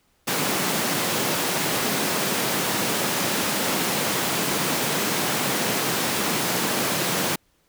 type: high-pass noise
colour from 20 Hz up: pink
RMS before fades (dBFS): -24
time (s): 0.27-7.36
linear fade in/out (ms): 10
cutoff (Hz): 150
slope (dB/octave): 24
effects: pink hiss -65 dBFS RMS until 7.68 s